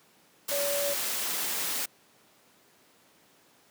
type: tone in noise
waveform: sine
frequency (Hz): 570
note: C#5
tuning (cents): +48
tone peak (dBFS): -29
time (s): 0.51-0.94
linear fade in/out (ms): 10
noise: white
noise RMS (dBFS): -31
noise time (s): 0.48-1.86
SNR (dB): -1
effects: pink hiss -61 dBFS RMS until 3.7 s + high-pass 200 Hz 12 dB/octave